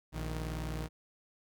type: tone pair together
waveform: sawtooth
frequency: 58.94 / 156.5 Hz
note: A#1 / D#3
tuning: +20 / +10 cents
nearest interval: octave + perfect fourth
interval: 1690 cents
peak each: -33 / -36 dBFS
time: 0.12-0.89 s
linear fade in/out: 50 ms
effects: none